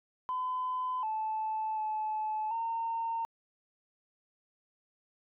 sine tone with pitch steps, 1014 / 872 / 863 / 914 Hz, B5 / A5 / A5 / A#5, +45 / -16 / -34 / -34 cents, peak -30 dBFS, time 0.29-3.25 s, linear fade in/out 0 ms, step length 740 ms, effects tanh soft clip ceiling -26 dBFS

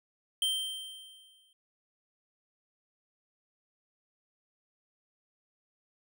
square tone with exponential decay, 3136 Hz, G7, in tune, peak -26 dBFS, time 0.42-1.53 s, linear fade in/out 2 ms, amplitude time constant 240 ms, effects none

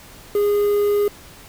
triangle tone with quantisation, 410.9 Hz, G#4, 18 cents flat, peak -13 dBFS, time 0.35-1.08 s, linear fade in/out 2 ms, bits 6, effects pink hiss -43 dBFS RMS until 1.48 s

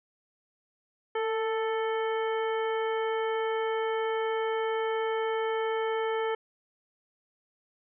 harmonic tone with a mistuned harmonic, 440.7 Hz, A4, 3 cents sharp, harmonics 1 / 2 / 3 / 4 / 5 / 7, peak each -28 / -34 / -38 / -40 / -42 / -45 dBFS, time 1.15-6.35 s, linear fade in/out 5 ms, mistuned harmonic 1, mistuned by +28 cents, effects none

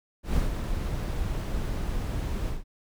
brown noise with ADSR envelope, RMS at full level -23 dBFS, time 0.23-2.64 s, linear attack 130 ms, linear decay 130 ms, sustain -6 dB, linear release 160 ms, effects none

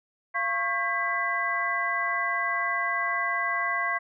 sine tone cluster, 688 / 1097 / 1605 / 1993 Hz, F5 / C#6 / G6 / B6, -26 / -18 / +40 / +15 cents, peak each -34 / -29 / -32 / -28 dBFS, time 0.34-3.99 s, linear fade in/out 20 ms, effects none

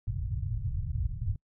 white low-pass noise, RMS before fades -32 dBFS, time 0.07-1.36 s, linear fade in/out 2 ms, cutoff 130 Hz, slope 48 dB/octave, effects noise-tail reverb RT60 0.1 s tail -26 dB re dry

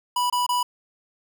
square tone bursts, 983 Hz, B5, 8 cents flat, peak -21 dBFS, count 3, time 0.16-0.63 s, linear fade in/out 5 ms, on 140 ms, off 25 ms, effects 10-bit

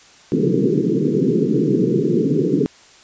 white band-pass noise, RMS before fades -17 dBFS, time 0.32-2.66 s, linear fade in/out 0 ms, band 130 to 450 Hz, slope 96 dB/octave, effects white hiss -47 dBFS RMS until 3.03 s + resampled to 16000 Hz

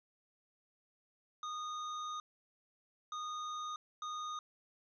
square tone bursts at uneven times, 1233 Hz, D#6, 16 cents flat, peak -40 dBFS, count 3, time 1.43-2.2 / 3.12-3.76 / 4.02-4.39 s, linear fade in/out 2 ms, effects resampled to 16000 Hz + 13-bit

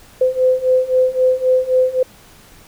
sine beating tone pair, 510 / 513.8 Hz, C5 / C5, -44 / -32 cents, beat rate 3.8 Hz, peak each -16 / -14 dBFS, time 0.21-2.03 s, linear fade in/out 5 ms, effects pink hiss -45 dBFS RMS until 2.67 s

